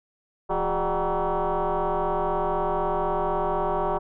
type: tone with frequency modulation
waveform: sine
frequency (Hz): 170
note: F3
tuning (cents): -46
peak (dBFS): -21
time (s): 0.49-3.99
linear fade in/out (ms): 20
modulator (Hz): 192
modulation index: 5
effects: tanh soft clip ceiling -17 dBFS